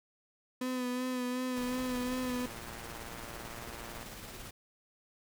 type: tone with vibrato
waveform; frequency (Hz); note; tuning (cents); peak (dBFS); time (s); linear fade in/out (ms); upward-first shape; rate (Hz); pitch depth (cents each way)
35% pulse; 251.5; B3; +32; -31; 0.61-2.46; 5; sine; 2.7; 28
type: noise with tremolo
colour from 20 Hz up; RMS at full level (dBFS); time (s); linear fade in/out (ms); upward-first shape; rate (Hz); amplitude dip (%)
pink; -45; 1.56-4.51; 10; square; 18; 25
type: click train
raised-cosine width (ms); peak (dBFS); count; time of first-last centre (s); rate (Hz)
0.5; -32; 183; 2.46-4.029; 116
effects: none